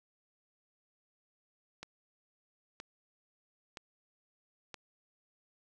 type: click train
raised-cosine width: 0.2 ms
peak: -26 dBFS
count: 4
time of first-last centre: 1.83-4.743 s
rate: 1.03 Hz
effects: none